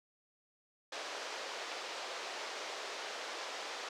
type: band-pass noise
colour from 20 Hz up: pink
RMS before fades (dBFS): -43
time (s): 0.92-3.89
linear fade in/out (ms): 5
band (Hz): 440 to 6100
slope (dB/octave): 24
effects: none